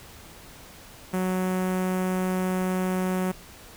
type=tone with notch filter; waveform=sawtooth; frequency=185 Hz; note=F#3; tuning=in tune; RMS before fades=-26 dBFS; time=1.13-3.32 s; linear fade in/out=10 ms; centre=4200 Hz; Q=0.65; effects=pink hiss -47 dBFS RMS until 3.76 s

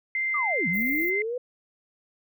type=tone with vibrato; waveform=sine; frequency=2081 Hz; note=C7; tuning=10 cents flat; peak=-24 dBFS; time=0.15-1.22 s; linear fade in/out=2 ms; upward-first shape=triangle; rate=2.9 Hz; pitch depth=8 cents each way
type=linear two-way sweep; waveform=sine; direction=down then up; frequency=1244.5 to 160 to 507 Hz; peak=-27 dBFS; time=0.34-1.38 s; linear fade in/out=5 ms; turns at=0.68 s
type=band-stop noise; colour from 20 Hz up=white; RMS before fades=-37 dBFS; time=0.73-1.11 s; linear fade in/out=20 ms; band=600 to 14000 Hz; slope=48 dB/octave
effects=none

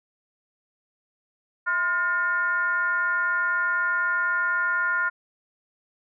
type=tone with frequency modulation; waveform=sine; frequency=1420 Hz; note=F6; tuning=28 cents sharp; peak=-21 dBFS; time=1.66-5.1 s; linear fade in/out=20 ms; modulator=384 Hz; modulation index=0.74; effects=none

